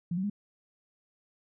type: tone with pitch steps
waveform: sine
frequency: 172.5 / 188.11 / 205.1 Hz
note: F3 / F#3 / G#3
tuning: -21 / +29 / -21 cents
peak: -28 dBFS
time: 0.11-0.299 s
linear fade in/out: 5 ms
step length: 63 ms
effects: none

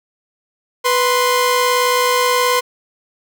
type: tone pair together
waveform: sawtooth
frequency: 493.9 / 1046.5 Hz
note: B4 / C6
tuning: 0 / 0 cents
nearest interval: octave + minor second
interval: 1300 cents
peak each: -12 dBFS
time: 0.84-2.61 s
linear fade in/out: 20 ms
effects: none

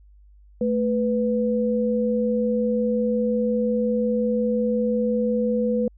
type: tone pair together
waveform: sine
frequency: 220 / 494.4 Hz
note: A3 / B4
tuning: 0 / +2 cents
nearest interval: octave + major second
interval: 1402 cents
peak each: -22 dBFS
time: 0.61-5.88 s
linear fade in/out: 2 ms
effects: added 50 Hz sine -48 dBFS peak until 5.97 s

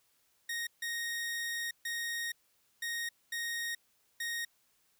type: tone bursts at uneven times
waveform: sawtooth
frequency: 1864.7 Hz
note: A#6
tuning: in tune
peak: -31 dBFS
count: 6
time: 0.49-0.67 / 0.82-1.71 / 1.85-2.32 / 2.82-3.09 / 3.32-3.75 / 4.2-4.45 s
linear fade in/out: 5 ms
effects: white hiss -72 dBFS RMS until 4.99 s

